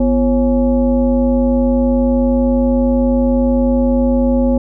sine tone with frequency modulation, 246.9 Hz, B3, in tune, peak -10 dBFS, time 0-4.58 s, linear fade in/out 5 ms, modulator 297 Hz, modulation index 0.97, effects none

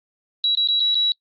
sine tone with dropouts, 3900 Hz, B7, 23 cents flat, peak -16 dBFS, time 0.44-1.12 s, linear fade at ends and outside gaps 1 ms, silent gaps 0.551-0.573 / 0.674-0.686 / 0.797-0.802 / 0.946-0.953 s, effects noise-tail reverb RT60 0.1 s tail -24 dB re dry + Opus 24 kbps

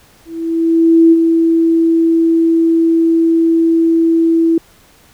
sine tone with ADSR envelope, 329.6 Hz, E4, in tune, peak -3 dBFS, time 0.25-4.58 s, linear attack 870 ms, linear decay 34 ms, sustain -5 dB, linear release 3 ms, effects pink hiss -47 dBFS RMS until 5.13 s

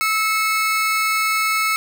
40% pulse tone pair together, 1305 / 2185 Hz, E6 / C#7, -18 / -26 cents, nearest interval major sixth, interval 892 cents, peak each -19 dBFS, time 0.01-1.76 s, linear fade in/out 0 ms, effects 9-bit

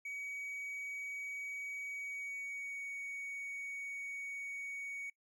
triangle tone with pitch glide, 2262 to 2239 Hz, C#7 to C#7, +34 to +17 cents, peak -39 dBFS, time 0.05-5.1 s, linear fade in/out 5 ms, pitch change -17 cents, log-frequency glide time 1.89-2.83 s, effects noise-tail reverb RT60 0.1 s tail -21 dB re dry

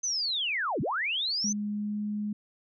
sine linear two-way sweep, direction down then up, 6272 to 108 to 6272 Hz, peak -27 dBFS, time 0.03-1.53 s, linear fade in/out 10 ms, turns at 0.81 s
sine tone with pitch glide, 207.7 to 209 Hz, G#3 to G#3, 0 to +11 cents, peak -29 dBFS, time 1.44-2.33 s, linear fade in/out 5 ms, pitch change +11 cents, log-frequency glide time 1.71-1.98 s
effects none

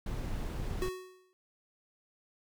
brown noise, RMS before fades -36 dBFS, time 0.06-0.89 s, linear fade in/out 5 ms
square tone with exponential decay, 370 Hz, F#4, in tune, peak -31 dBFS, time 0.82-1.33 s, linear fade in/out 0 ms, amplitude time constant 110 ms
effects none

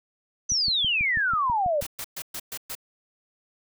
sine exponential sweep, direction down, 6170 to 554.4 Hz, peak -21 dBFS, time 0.49-1.81 s, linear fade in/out 10 ms
click train, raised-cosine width 5 ms, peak -24 dBFS, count 9, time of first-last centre 0.52-1.825 s, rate 6.13 Hz
white noise bursts, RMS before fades -34 dBFS, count 6, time 1.81-2.752 s, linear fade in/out 5 ms, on 57 ms, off 120 ms
effects none

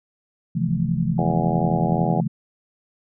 sine chord, F major seventh, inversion second, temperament just, 130.96 / 163.7 / 174.61 / 218.3 Hz, C3 / E3 / F3 / A3, +2 / -12 / 0 / -13 cents, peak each -26 / -23 / -24 / -27 dBFS, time 0.55-2.28 s, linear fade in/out 10 ms
click train, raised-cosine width 5 ms, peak -27 dBFS, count 49, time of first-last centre 0.69-2.038 s, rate 35.6 Hz
harmonic tone, 82.41 Hz, E2, in tune, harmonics 3 / 4 / 5 / 6 / 7 / 8 / 9 / 10, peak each -33 / -30 / -31 / -33 / -31 / -31 / -27 / -30 dBFS, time 1.18-2.21 s, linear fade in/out 5 ms
effects none

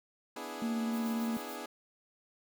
15% pulse chord, E dominant seventh, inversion second, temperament equal, 246.9 / 293.7 / 329.6 / 415.3 Hz, B3 / D4 / E4 / G#4, 0 / 0 / 0 / 0 cents, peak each -39 / -39 / -41 / -38 dBFS, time 0.36-1.66 s, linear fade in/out 5 ms
sine tone with vibrato, 229.4 Hz, A#3, 28 cents flat, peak -31 dBFS, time 0.62-1.37 s, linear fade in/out 2 ms, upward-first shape triangle, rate 3.6 Hz, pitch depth 11 cents each way
violet noise with tremolo, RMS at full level -49 dBFS, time 0.91-1.59 s, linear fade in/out 50 ms, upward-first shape square, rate 6.9 Hz, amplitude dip 55%
effects none

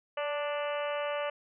harmonic tone with a mistuned harmonic, 293.7 Hz, D4, in tune, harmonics 2 / 3 / 4 / 5 / 6 / 7 / 8 / 9 / 10, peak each -32 / -41 / -39 / -44 / -45 / -46 / -47 / -45 / -45 dBFS, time 0.17-1.3 s, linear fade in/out 5 ms, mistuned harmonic 2, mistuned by -19 cents, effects none

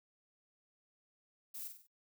violet noise with echo, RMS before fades -45 dBFS, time 1.54-1.68 s, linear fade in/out 10 ms, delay 48 ms, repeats 4, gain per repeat -6 dB, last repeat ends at 1.872 s, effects noise-tail reverb RT60 0.1 s tail -23 dB re dry

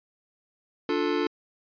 square chord, D minor, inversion none, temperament just, 293.7 / 352.4 / 440.5 Hz, D4 / F4 / A4, 0 / +16 / +2 cents, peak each -29 dBFS, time 0.89-1.27 s, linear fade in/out 2 ms, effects resampled to 11025 Hz

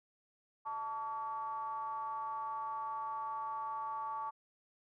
triangle ring-modulated tone, 127.5 Hz, C3, 44 cents flat, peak -32 dBFS, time 0.65-4.31 s, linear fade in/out 20 ms, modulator 1010 Hz, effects none

